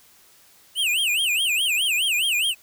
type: tone with vibrato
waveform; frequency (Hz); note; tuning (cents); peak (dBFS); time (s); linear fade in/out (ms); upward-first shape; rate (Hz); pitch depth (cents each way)
square; 2794; F7; 0; -20; 0.75-2.55; 50; sine; 4.8; 260
effects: white hiss -54 dBFS RMS until 2.62 s